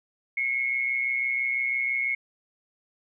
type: tone with amplitude modulation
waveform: sine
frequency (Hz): 2180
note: C#7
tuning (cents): -29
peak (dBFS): -21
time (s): 0.37-2.15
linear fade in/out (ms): 5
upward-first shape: sine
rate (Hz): 126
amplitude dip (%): 60
effects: none